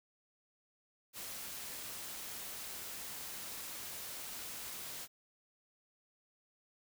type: noise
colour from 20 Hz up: white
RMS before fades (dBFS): -45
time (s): 1.13-5.08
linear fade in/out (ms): 50
effects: none